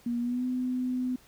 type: tone with pitch glide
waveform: sine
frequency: 238.4 to 252.6 Hz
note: A#3 to B3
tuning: +39 to +39 cents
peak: -27 dBFS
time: 0.06-1.16 s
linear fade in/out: 5 ms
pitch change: +100 cents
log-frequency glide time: 0.2-0.45 s
effects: pink hiss -58 dBFS RMS until 1.27 s